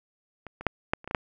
clicks, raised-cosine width 0.5 ms, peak -25 / -24 / -7 / -8 / -30 / -22 / -18 / -8 dBFS, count 8, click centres 0.467 / 0.61 / 0.667 / 0.935 / 1.044 / 1.076 / 1.111 / 1.148 s, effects none

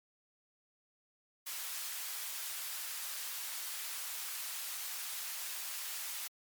white high-pass noise, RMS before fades -41 dBFS, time 1.46-6.28 s, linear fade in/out 10 ms, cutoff 1000 Hz, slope 12 dB/octave, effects MP3 96 kbps

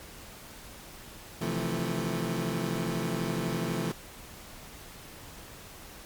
25% pulse chord, F major seventh, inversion second, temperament equal with one note detuned, 130.81 / 162.45 / 174.61 / 220 Hz, C3 / E3 / F3 / A3, 0 / -25 / 0 / 0 cents, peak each -32 / -31 / -30 / -31 dBFS, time 1.41-3.92 s, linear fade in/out 5 ms, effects pink hiss -47 dBFS RMS until 6.05 s + MP3 96 kbps

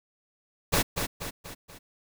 pink noise with echo, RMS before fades -23 dBFS, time 0.72-0.83 s, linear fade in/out 20 ms, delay 240 ms, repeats 4, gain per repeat -6 dB, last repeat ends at 1.79 s, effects none

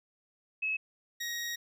sine / 20% pulse tone pair in turn, 2580 / 1886.7 Hz, E7 / A#6, -38 / +20 cents, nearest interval perfect fourth, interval 542 cents, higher first, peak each -29 / -29 dBFS, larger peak neither, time 0.62-0.77 / 1.2-1.56 s, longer second, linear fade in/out 10 ms, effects none

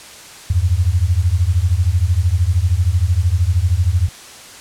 sine beating tone pair, 82.1 / 95.1 Hz, E2 / F#2, -6 / +48 cents, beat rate 13 Hz, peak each -15 dBFS, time 0.5-4.09 s, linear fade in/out 5 ms, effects white hiss -37 dBFS RMS until 4.6 s + low-pass 9000 Hz 12 dB/octave

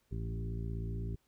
harmonic tone with a mistuned harmonic, 56.1 Hz, A1, 34 cents sharp, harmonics 1 / 2 / 3 / 4 / 5 / 6 / 7, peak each -38 / -39 / -44 / -51 / -52 / -54 / -50 dBFS, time 0.11-1.16 s, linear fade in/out 10 ms, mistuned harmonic 3, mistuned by +18 cents, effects pink hiss -75 dBFS RMS until 1.27 s

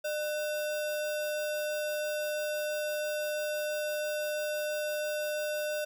sine tone with sample-and-hold, 603 Hz, D5, 46 cents sharp, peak -30 dBFS, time 0.04-5.85 s, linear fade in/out 10 ms, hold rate 2100 Hz, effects none

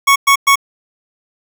25% pulse tone bursts, 1108.7 Hz, C#6, in tune, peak -3 dBFS, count 3, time 0.07-0.557 s, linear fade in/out 10 ms, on 89 ms, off 110 ms, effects none

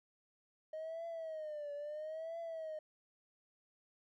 triangle tone with vibrato, 622.3 Hz, D#5, in tune, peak -38 dBFS, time 0.73-2.79 s, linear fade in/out 5 ms, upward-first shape triangle, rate 0.75 Hz, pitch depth 140 cents each way, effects tanh soft clip ceiling -37 dBFS

